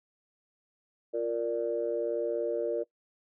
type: chord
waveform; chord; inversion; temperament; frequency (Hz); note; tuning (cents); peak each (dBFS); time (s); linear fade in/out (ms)
sine; Bb major; second; equal; 349.2 / 466.2 / 587.3; F4 / Bb4 / D5; 0 / 0 / 0; -34 / -30 / -32; 1.13-2.84; 20
effects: noise-tail reverb RT60 0.1 s tail -21 dB re dry + tanh soft clip ceiling -18 dBFS